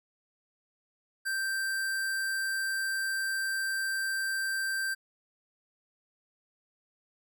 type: tone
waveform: square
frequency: 1568 Hz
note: G6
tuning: in tune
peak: -30 dBFS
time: 1.25-4.95 s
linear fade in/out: 20 ms
effects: none